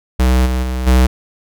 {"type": "tone with level steps", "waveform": "square", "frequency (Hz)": 63.4, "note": "B1", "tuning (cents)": 46, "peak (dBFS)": [-10, -15, -18, -8], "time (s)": [0.19, 1.07], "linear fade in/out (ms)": 10, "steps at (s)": [0.45, 0.62, 0.86], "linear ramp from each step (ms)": 20, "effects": []}